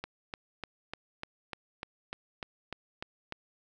click train, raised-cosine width 0.3 ms, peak -21 dBFS, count 12, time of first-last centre 0.04-3.324 s, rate 3.35 Hz, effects none

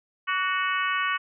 harmonic tone with a mistuned harmonic, 370 Hz, F#4, in tune, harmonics 3 / 4 / 5 / 6 / 7 / 8, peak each -27 / -29 / -31 / -33 / -34 / -35 dBFS, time 0.27-1.18 s, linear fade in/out 20 ms, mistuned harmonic 3, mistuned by +39 cents, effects none

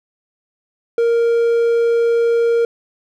triangle tone, 466.2 Hz, A#4, in tune, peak -10 dBFS, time 0.98-2.65 s, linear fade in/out 2 ms, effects none

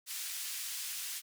white band-pass noise, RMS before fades -40 dBFS, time 0.06-1.22 s, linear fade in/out 50 ms, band 2100 to 14000 Hz, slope 12 dB/octave, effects none

